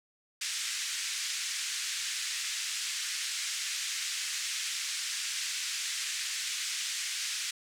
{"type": "band-pass noise", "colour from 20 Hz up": "white", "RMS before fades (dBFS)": -35, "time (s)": [0.41, 7.51], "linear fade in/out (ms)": 5, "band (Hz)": [1700, 7800], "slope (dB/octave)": 24, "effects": []}